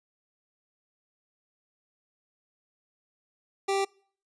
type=tone; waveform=25% pulse; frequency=392.2 Hz; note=G4; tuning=1 cent sharp; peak=-21 dBFS; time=3.68-3.85 s; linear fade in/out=10 ms; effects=noise-tail reverb RT60 0.5 s tail -25 dB re dry + resampled to 22050 Hz